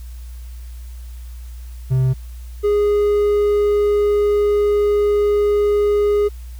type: tone pair in turn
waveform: triangle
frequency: 130.1 / 413 Hz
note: C3 / G#4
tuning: -9 / -10 cents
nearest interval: octave + minor sixth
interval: 1999 cents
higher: second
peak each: -11 dBFS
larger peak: neither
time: 1.9-2.14 / 2.63-6.29 s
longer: second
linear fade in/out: 20 ms
effects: added 60 Hz sine -30 dBFS peak until 6.59 s + white hiss -50 dBFS RMS until 6.59 s